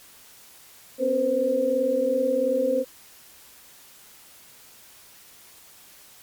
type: tone cluster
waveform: sine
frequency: 250.3 / 273.1 / 482.8 / 521 Hz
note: B3 / C#4 / B4 / C5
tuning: +23 / -26 / -39 / -7 cents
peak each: -30 / -30 / -29 / -21 dBFS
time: 0.98-2.85 s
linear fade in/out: 50 ms
effects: white hiss -50 dBFS RMS until 6.22 s + MP3 96 kbps